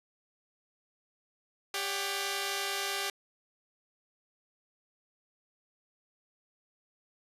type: tone cluster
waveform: 5% pulse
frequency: 397.1 / 570 / 745 Hz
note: G4 / C#5 / F#5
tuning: +22 / +48 / +12 cents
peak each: -22 / -28 / -28 dBFS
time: 1.74-3.1 s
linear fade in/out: 2 ms
effects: resampled to 32000 Hz